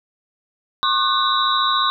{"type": "tone cluster", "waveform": "sine", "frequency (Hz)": [1082, 1196, 1496, 3604, 3872], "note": ["C#6", "D6", "F#6", "A7", "B7"], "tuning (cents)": [-42, 31, 19, 41, -35], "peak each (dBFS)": [-19, -23, -27, -25, -21], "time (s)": [0.83, 1.9], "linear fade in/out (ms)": 0, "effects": []}